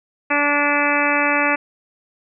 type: harmonic tone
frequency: 290 Hz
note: D4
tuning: 22 cents flat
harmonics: 1 / 2 / 3 / 4 / 5 / 6 / 7 / 8 / 9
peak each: -24 / -24 / -24 / -24 / -24 / -24 / -24 / -24 / -24 dBFS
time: 0.3-1.56 s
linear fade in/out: 10 ms
effects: none